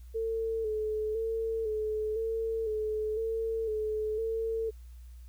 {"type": "tone with vibrato", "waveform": "sine", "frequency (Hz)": 440, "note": "A4", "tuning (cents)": 0, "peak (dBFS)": -29, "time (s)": [0.14, 4.71], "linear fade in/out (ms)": 20, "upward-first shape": "square", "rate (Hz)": 0.99, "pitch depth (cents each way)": 38, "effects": ["added 60 Hz sine -45 dBFS peak until 5.28 s", "white hiss -67 dBFS RMS until 5.28 s"]}